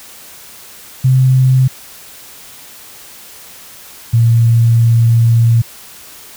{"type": "tone pair in turn", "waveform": "sine", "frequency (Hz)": [130, 115.82], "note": ["C3", "A#2"], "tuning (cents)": [-11, -11], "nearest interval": "major second", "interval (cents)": 200, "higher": "first", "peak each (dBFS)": -6, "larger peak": "neither", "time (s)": [[1.04, 1.68], [4.13, 5.62]], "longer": "second", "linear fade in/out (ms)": 10, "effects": ["white hiss -36 dBFS RMS until 6.36 s"]}